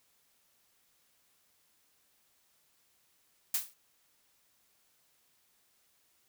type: noise with exponential decay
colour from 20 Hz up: blue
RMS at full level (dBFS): -26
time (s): 3.54-3.74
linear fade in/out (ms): 5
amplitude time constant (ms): 42
effects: white hiss -71 dBFS RMS until 6.28 s

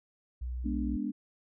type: tone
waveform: sine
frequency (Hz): 61.74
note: B1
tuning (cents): 0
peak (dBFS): -33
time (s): 0.41-0.97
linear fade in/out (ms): 10
type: chord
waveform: sine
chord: G# diminished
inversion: none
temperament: equal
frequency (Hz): 207.7 / 246.9 / 293.7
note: G#3 / B3 / D4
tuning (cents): 0 / 0 / 0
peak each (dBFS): -35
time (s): 0.64-1.12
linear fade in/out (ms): 20
effects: none

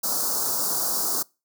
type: band-stop noise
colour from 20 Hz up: white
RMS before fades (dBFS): -25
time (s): 0.03-1.23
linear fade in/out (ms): 10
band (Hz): 1400 to 4500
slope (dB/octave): 48
effects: noise-tail reverb RT60 0.3 s tail -26 dB re dry + high-pass 200 Hz 12 dB/octave

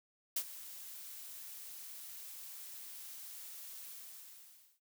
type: noise with ADSR envelope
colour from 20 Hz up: blue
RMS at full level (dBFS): -33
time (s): 0.36-4.8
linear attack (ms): 7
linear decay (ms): 61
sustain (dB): -16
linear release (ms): 950
effects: none

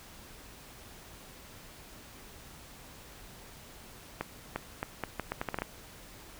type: accelerating click train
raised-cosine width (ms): 0.5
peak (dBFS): -17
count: 11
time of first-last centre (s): 4.21-5.62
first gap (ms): 350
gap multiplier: 0.77
effects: pink hiss -51 dBFS RMS until 6.39 s

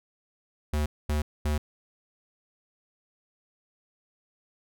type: tone bursts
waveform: square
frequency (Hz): 75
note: D2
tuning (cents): +37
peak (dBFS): -25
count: 3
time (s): 0.73-1.58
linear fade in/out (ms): 5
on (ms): 130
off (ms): 230
effects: none

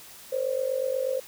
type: tone with amplitude modulation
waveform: sine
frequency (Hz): 524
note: C5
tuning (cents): +2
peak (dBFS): -21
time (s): 0.32-1.2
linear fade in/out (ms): 10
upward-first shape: sine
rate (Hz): 48.3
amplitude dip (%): 80
effects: white hiss -47 dBFS RMS until 1.27 s

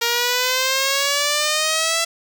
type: exponential sweep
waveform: 5% pulse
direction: up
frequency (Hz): 466.2 to 670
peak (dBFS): -6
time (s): 0.01-2.05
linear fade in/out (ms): 10
effects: none

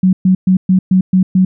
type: tone bursts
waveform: sine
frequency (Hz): 186.3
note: F#3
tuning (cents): +12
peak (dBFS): -6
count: 7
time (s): 0.03-1.45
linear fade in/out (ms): 5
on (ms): 100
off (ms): 120
effects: none

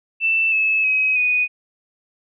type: tone with pitch steps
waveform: sine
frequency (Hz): 2661 / 2600 / 2541 / 2483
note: E7 / E7 / D#7 / D#7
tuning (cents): +16 / -24 / +36 / -4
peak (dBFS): -15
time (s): 0.2-1.48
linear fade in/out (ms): 50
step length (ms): 320
effects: none

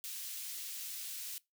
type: high-pass noise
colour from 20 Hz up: white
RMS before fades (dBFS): -43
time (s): 0.04-1.38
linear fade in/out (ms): 0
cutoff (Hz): 2800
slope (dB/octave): 12
effects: noise-tail reverb RT60 0.2 s tail -22 dB re dry

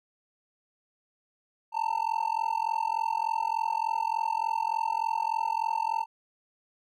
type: tone with amplitude modulation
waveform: triangle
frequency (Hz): 898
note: A5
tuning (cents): +35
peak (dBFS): -20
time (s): 1.72-6.06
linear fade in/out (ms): 50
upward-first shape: sine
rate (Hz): 43.4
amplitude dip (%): 100
effects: none

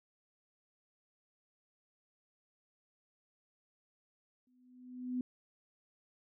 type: tone with exponential growth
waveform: sine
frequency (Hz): 250.8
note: B3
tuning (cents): +27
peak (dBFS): -31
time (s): 4.47-5.21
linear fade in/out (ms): 2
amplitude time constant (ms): 160
effects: none

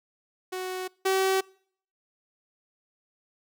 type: tone pair in turn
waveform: sawtooth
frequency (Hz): 370.4 / 382.1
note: F#4 / G4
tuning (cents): +2 / -44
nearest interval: minor second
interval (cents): 54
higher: second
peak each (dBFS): -27 / -18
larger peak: second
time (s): 0.52-0.88 / 1.05-1.41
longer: neither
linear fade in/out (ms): 10
effects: noise-tail reverb RT60 0.6 s tail -26 dB re dry

